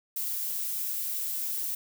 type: noise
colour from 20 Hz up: violet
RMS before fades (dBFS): -32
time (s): 0.16-1.75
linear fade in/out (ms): 5
effects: none